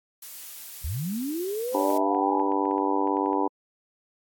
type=noise; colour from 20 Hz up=blue; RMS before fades=-40 dBFS; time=0.22-1.98 s; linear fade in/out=5 ms
type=linear sweep; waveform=sine; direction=up; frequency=61.74 to 901 Hz; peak=-27 dBFS; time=0.84-2.49 s; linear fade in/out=5 ms
type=harmonic tone; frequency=98 Hz; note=G2; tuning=in tune; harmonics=3 / 4 / 5 / 6 / 7 / 8 / 9 / 10; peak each=-27 / -29 / -32 / -39 / -39 / -32 / -30 / -29 dBFS; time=1.74-3.48 s; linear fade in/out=10 ms
type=clicks; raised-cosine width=0.5 ms; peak=-31 dBFS; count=11; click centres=1.903 / 2.148 / 2.397 / 2.52 / 2.654 / 2.712 / 2.781 / 3.074 / 3.17 / 3.26 / 3.331 s
effects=AAC 64 kbps